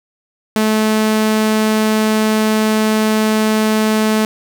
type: tone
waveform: sawtooth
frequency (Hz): 216.8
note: A3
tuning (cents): -25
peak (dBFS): -8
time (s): 0.56-4.25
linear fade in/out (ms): 0
effects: none